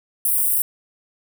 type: high-pass noise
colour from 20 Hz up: white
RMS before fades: -19 dBFS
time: 0.25-0.62 s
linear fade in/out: 2 ms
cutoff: 8600 Hz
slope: 96 dB/octave
effects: none